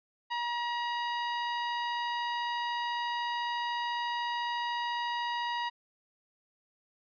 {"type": "tone", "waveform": "sawtooth", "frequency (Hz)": 954, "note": "A#5", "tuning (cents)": 40, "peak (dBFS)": -27, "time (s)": [0.3, 5.7], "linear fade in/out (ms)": 20, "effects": ["resampled to 11025 Hz"]}